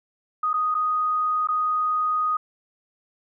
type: tone with dropouts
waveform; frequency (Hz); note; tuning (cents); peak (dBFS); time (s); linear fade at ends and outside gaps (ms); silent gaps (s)
sine; 1244.5; D#6; 0; -20; 0.43-2.37; 5; 0.532-0.539 / 0.744-0.749 / 1.473-1.486
effects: none